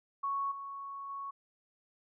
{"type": "tone with level steps", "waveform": "sine", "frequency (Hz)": 1108.7, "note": "C#6", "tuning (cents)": 0, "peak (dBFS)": [-31, -40, -38], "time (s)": [0.23, 1.31], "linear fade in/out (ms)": 10, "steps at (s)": [0.51, 1.09], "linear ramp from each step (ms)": 10, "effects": []}